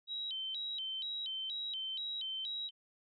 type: tone with vibrato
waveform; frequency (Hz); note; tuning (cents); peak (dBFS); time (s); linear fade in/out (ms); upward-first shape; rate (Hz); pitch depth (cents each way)
sine; 3452; A7; -34; -37; 0.07-2.71; 50; square; 2.1; 190
effects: none